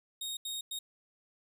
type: tone bursts at uneven times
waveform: sawtooth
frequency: 3729 Hz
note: A#7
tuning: in tune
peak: -33 dBFS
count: 3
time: 0.21-0.37 / 0.45-0.61 / 0.71-0.79 s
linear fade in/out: 5 ms
effects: none